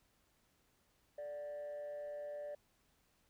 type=tone with frequency modulation; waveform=sine; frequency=587.3 Hz; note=D5; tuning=in tune; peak=-40 dBFS; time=1.18-2.55 s; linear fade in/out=5 ms; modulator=152 Hz; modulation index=0.26; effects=tanh soft clip ceiling -41 dBFS + pink hiss -75 dBFS RMS until 3.29 s